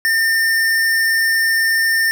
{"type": "tone", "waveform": "square", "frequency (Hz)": 1807, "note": "A6", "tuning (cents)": 46, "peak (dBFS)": -14, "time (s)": [0.05, 2.11], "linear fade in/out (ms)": 0, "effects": []}